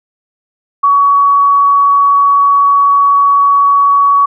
sine tone, 1127 Hz, C#6, 28 cents sharp, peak -5 dBFS, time 0.83-4.26 s, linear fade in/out 10 ms, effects none

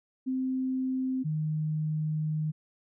sine tone pair in turn, 259.9 / 154.54 Hz, C4 / D#3, -11 / -11 cents, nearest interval major sixth, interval 900 cents, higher first, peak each -27 dBFS, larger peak neither, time 0.26-1.24 / 1.24-2.52 s, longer second, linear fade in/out 20 ms, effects none

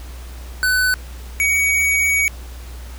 square tone pair in turn, 1503 / 2252 Hz, F#6 / C#7, +27 / +27 cents, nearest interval perfect fifth, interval 700 cents, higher second, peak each -15 dBFS, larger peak neither, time 0.63-0.94 / 1.4-2.28 s, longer second, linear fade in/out 0 ms, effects added 61 Hz sine -31 dBFS peak until 2.98 s + pink hiss -42 dBFS RMS until 2.98 s

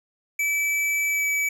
square tone with pitch glide, 2306 to 2291 Hz, D7 to D7, -32 to -44 cents, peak -22 dBFS, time 0.39-1.49 s, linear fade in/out 5 ms, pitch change -12 cents, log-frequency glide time 1.08-1.26 s, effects none

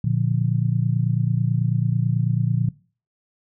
sine chord, Bb major, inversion none, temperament just, 116.54 / 145.68 / 174.81 Hz, Bb2 / D3 / F3, 0 / -14 / +2 cents, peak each -21 / -22 / -25 dBFS, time 0.04-2.69 s, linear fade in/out 5 ms, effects noise-tail reverb RT60 0.4 s tail -22 dB re dry

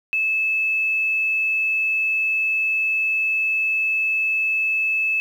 sine tone with quantisation, 2610 Hz, E7, 18 cents flat, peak -18 dBFS, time 0.13-5.2 s, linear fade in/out 0 ms, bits 8, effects none

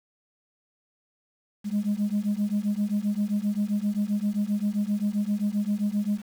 sine beating tone pair, 202.7 / 210.3 Hz, G#3 / G#3, -42 / +22 cents, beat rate 7.6 Hz, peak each -25 dBFS, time 1.64-6.22 s, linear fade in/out 50 ms, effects tanh soft clip ceiling -19 dBFS + 8-bit

